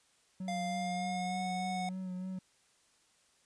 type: tone with vibrato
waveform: triangle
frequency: 185 Hz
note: F#3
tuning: in tune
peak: -35 dBFS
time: 0.4-2.39 s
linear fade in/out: 5 ms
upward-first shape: sine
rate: 3.3 Hz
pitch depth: 28 cents each way
type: tone with pitch glide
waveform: square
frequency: 698.5 to 734.1 Hz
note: F5 to F#5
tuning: 0 to -14 cents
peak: -36 dBFS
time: 0.48-1.89 s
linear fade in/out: 2 ms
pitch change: +86 cents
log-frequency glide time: 0.7-1.46 s
effects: white hiss -69 dBFS RMS until 3.45 s + resampled to 22050 Hz